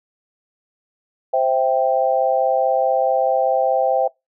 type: chord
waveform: sine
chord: C major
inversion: none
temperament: equal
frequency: 523.3 / 659.3 / 784 Hz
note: C5 / E5 / G5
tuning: 0 / 0 / 0 cents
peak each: -19 dBFS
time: 1.33-4.08 s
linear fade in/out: 10 ms
effects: noise-tail reverb RT60 0.2 s tail -24 dB re dry